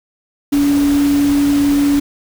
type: tone in noise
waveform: sine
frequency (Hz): 285.3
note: C#4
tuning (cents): +50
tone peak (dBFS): -10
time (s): 0.52-2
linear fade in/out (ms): 10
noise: pink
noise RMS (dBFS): -26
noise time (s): 0.52-2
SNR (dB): +13
effects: none